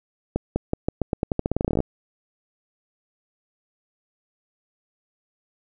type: accelerating click train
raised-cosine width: 2 ms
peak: -8 dBFS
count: 21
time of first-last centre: 0.36-1.804 s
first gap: 200 ms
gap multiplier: 0.87
effects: none